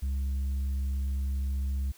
triangle tone with tanh clipping, 67.6 Hz, C#2, 43 cents flat, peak -28 dBFS, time 0.02-1.92 s, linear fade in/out 10 ms, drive 8 dB, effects white hiss -57 dBFS RMS until 1.97 s

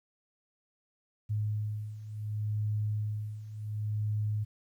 sine beating tone pair, 105.6 / 106.29 Hz, G#2 / G#2, +29 / +41 cents, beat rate 0.69 Hz, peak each -36 / -32 dBFS, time 1.29-4.45 s, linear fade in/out 20 ms, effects 11-bit

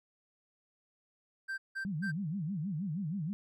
triangle tone bursts, 1568 Hz, G6, in tune, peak -33 dBFS, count 3, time 1.48-2.12 s, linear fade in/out 20 ms, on 100 ms, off 170 ms
sine tone with vibrato, 174.61 Hz, F3, in tune, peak -33 dBFS, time 1.85-3.33 s, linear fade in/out 0 ms, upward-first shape sine, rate 6.3 Hz, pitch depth 290 cents each way
effects none

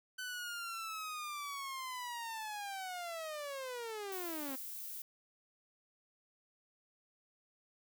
sawtooth linear sweep, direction down, 1516 to 258.5 Hz, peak -37 dBFS, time 0.18-4.56 s, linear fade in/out 10 ms
violet noise, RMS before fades -45 dBFS, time 4.12-5.02 s, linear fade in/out 2 ms
effects none

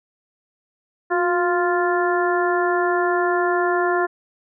harmonic tone with a mistuned harmonic, 349.2 Hz, F4, in tune, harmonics 1 / 2 / 3 / 4 / 5, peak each -20 / -23 / -25 / -26 / -27 dBFS, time 1.1-4.07 s, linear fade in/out 20 ms, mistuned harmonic 1, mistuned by +48 cents, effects none

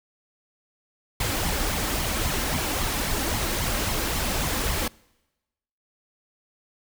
pink noise with flanger, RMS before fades -26 dBFS, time 1.2-4.88 s, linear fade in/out 5 ms, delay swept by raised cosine 0.93 to 3.83 ms, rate 3.7 Hz, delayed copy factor +0.55, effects noise-tail reverb RT60 1.0 s tail -25 dB re dry

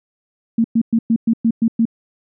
sine tone bursts, 228.2 Hz, A#3, 37 cents flat, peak -11 dBFS, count 8, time 0.58-1.854 s, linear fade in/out 5 ms, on 63 ms, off 110 ms, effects none

